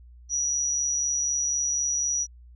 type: tone with amplitude modulation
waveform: sine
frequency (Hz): 5830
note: F#8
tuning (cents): -26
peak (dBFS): -21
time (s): 0.29-2.27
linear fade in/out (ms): 50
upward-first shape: sine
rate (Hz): 144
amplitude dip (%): 50
effects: added 60 Hz sine -46 dBFS peak until 2.55 s